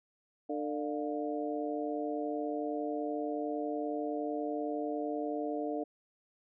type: harmonic tone with a mistuned harmonic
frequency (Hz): 149.4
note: D3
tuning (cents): +30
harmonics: 2 / 3 / 4 / 5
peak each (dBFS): -36 / -38 / -39 / -40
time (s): 0.49-5.84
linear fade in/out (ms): 10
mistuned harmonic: 5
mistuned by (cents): -92
effects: none